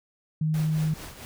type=tone; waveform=sine; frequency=156.1 Hz; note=D#3; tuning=6 cents sharp; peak=-22 dBFS; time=0.41-0.94 s; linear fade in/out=5 ms
type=noise with tremolo; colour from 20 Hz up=pink; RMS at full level=-39 dBFS; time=0.54-1.25 s; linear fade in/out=0 ms; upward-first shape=triangle; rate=4.5 Hz; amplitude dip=65%
effects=none